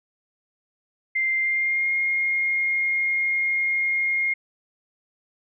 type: tone with pitch glide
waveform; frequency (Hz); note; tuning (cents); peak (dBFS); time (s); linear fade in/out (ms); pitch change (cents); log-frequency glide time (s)
sine; 2093 to 2136; C7 to C7; 0 to +35; -20; 1.15-4.34; 10; +35; 1.4-1.91
effects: none